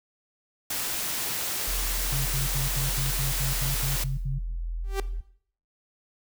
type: noise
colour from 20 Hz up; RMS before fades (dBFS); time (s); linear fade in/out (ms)
white; -30; 0.7-4.04; 5
type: tone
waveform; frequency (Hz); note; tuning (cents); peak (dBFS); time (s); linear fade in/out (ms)
sine; 41.89; E1; +29; -28; 1.67-5.21; 10
type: tone bursts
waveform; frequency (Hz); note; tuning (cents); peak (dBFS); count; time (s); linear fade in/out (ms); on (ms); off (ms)
sine; 135.3; C#3; -42; -27; 11; 2.12-4.39; 10; 140; 73
type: tone with exponential growth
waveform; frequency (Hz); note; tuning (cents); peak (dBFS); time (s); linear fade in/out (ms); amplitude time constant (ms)
sawtooth; 390.8; G4; -5; -20; 4.84-5; 2; 34
effects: noise-tail reverb RT60 0.6 s tail -17 dB re dry